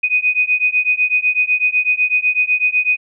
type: beating tone pair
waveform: sine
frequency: 2489 / 2497 Hz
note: D#7 / D#7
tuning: 0 / +6 cents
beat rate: 8 Hz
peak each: -16 dBFS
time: 0.03-2.97 s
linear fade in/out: 10 ms
effects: none